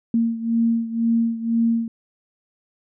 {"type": "beating tone pair", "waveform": "sine", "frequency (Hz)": [229.5, 231.5], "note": ["A#3", "A#3"], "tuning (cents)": [-27, -12], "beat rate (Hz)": 2, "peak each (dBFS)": [-19, -23], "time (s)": [0.14, 1.88], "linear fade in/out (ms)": 2, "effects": []}